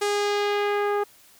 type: tone with low-pass filter sweep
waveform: sawtooth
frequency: 410.2 Hz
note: G#4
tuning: 21 cents flat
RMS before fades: -24 dBFS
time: 0.01-1.04 s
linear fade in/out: 10 ms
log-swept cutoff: 9400 to 1200 Hz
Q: 1.1
effects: white hiss -54 dBFS RMS until 1.39 s